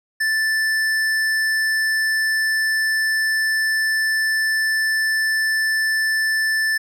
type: tone with tanh clipping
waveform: sine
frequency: 1760 Hz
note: A6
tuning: in tune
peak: -19 dBFS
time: 0.2-6.78 s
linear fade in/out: 10 ms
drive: 15 dB
effects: none

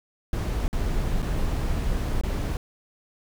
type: noise with dropouts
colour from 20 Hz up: brown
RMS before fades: -25 dBFS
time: 0.33-2.57 s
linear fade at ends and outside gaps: 1 ms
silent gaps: 0.68-0.729 / 1.221-1.226 / 2.212-2.235 s
effects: none

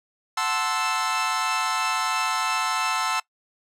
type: chord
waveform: sawtooth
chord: F# half-diminished seventh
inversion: none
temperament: equal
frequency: 740 / 880 / 1046.5 / 1318.5 Hz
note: F#5 / A5 / C6 / E6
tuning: 0 / 0 / 0 / 0 cents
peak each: -28 / -25 / -25 / -22 dBFS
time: 0.37-3.2 s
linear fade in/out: 5 ms
effects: noise-tail reverb RT60 0.1 s tail -21 dB re dry + low-pass 9000 Hz 12 dB/octave

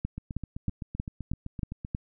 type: two click trains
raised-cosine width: 5 ms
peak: -17 / -23 dBFS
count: 7 / 14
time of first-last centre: 0.05-1.949 / 0.18-1.849 s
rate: 3.16 / 7.79 Hz
effects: none

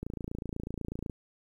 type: click train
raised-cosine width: 3 ms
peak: -23 dBFS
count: 31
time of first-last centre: 0.03-1.098 s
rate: 28.1 Hz
effects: 10-bit

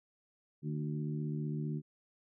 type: harmonic tone with a mistuned harmonic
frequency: 75.5 Hz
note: D2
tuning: 48 cents sharp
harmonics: 2 / 3 / 4 / 5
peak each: -35 / -41 / -45 / -47 dBFS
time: 0.62-1.82 s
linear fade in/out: 50 ms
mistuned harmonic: 5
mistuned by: -32 cents
effects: none

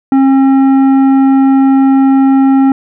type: tone with tanh clipping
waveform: triangle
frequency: 269.4 Hz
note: C#4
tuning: 49 cents flat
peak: -6 dBFS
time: 0.12-2.72 s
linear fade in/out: 2 ms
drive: 14 dB
effects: none

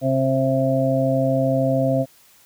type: harmonic tone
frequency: 133 Hz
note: C3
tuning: 29 cents sharp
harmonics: 1 / 2 / 4 / 5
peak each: -22 / -22 / -22 / -22 dBFS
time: 0.01-2.06 s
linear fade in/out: 50 ms
effects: white hiss -53 dBFS RMS until 2.45 s

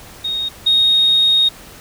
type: tone pair in turn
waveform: sine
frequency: 3729 / 3729 Hz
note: A#7 / A#7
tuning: 0 / 0 cents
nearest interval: unison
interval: 0 cents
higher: neither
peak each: -18 / -9 dBFS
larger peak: second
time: 0.24-0.49 / 0.66-1.49 s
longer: second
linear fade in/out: 10 ms
effects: tanh soft clip ceiling -5 dBFS + pink hiss -39 dBFS RMS until 1.8 s

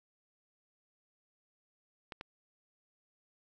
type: clicks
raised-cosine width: 0.3 ms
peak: -26 dBFS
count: 2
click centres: 2.122 / 2.211 s
effects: none

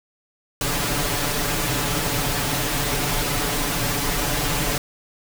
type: noise with comb filter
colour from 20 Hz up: pink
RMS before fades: -23 dBFS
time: 0.61-4.78 s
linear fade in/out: 2 ms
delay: 6.9 ms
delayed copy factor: +0.95
effects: none

